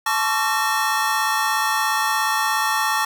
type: tone cluster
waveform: square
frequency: 871 / 1083 / 1140 / 1358 / 1831 Hz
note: A5 / C#6 / C#6 / F6 / A#6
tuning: -18 / -41 / +48 / -49 / -32 cents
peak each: -24 / -30 / -25 / -28 / -25 dBFS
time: 0.06-3.05 s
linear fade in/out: 5 ms
effects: none